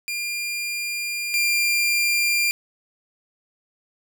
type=tone pair in turn; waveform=sawtooth; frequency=2400 / 2389 Hz; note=D7 / D7; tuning=+37 / +29 cents; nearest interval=unison; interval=8 cents; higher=first; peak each=-22 / -15 dBFS; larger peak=second; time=0.08-1.34 / 1.34-2.51 s; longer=first; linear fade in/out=0 ms; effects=none